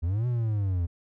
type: linear two-way sweep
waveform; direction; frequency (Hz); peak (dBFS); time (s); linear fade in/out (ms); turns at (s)
triangle; up then down; 77.8 to 125 to 82.5; -22; 0.02-0.87; 20; 0.27
effects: none